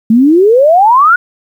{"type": "exponential sweep", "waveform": "sine", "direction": "up", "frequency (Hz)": [214, 1480], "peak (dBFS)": -3, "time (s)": [0.1, 1.16], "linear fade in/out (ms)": 5, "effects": ["7-bit"]}